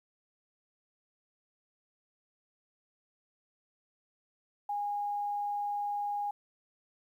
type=tone; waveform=sine; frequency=820 Hz; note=G#5; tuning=22 cents flat; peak=-31 dBFS; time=4.69-6.31 s; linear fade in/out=5 ms; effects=11-bit